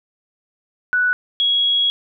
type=tone pair in turn; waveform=sine; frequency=1480 / 3322 Hz; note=F#6 / G#7; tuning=0 / 0 cents; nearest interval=octave + major second; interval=1400 cents; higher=second; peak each=-14 / -14 dBFS; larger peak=neither; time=0.93-1.13 / 1.4-1.9 s; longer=second; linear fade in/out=0 ms; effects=none